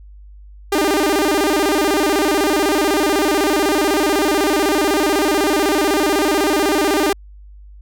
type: tone with vibrato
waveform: sawtooth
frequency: 347.8 Hz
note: F4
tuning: 7 cents flat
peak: -10 dBFS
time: 0.72-7.13 s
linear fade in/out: 5 ms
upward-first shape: square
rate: 16 Hz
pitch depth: 240 cents each way
effects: added 50 Hz sine -37 dBFS peak until 7.81 s